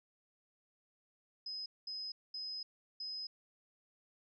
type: tone bursts at uneven times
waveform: sine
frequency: 5060 Hz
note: D#8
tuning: 28 cents sharp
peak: -40 dBFS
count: 4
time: 1.46-1.66 / 1.87-2.12 / 2.34-2.63 / 3-3.27 s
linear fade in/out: 5 ms
effects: none